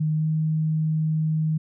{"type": "tone with pitch glide", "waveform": "sine", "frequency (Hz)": [154.8, 156.87], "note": ["D#3", "D#3"], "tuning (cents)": [-9, 14], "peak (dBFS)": -20, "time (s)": [0, 1.58], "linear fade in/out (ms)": 10, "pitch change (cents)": 23, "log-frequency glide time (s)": [0.14, 0.26], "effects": []}